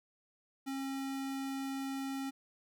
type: tone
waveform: square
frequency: 270.6 Hz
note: C#4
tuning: 42 cents flat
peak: -37 dBFS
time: 0.66-2.31 s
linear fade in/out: 20 ms
effects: none